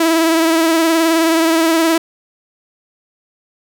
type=tone with vibrato; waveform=sawtooth; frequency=326.9 Hz; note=E4; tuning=14 cents flat; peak=-7 dBFS; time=0-1.98 s; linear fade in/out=5 ms; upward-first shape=triangle; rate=19 Hz; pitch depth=46 cents each way; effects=none